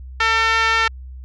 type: tone with band-pass filter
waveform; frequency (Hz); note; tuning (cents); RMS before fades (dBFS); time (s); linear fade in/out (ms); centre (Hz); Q
5% pulse; 450.4; A4; +40; -17; 0.2-0.88; 5; 1500; 1.5
effects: added 64 Hz sine -32 dBFS peak until 1.24 s + resampled to 24000 Hz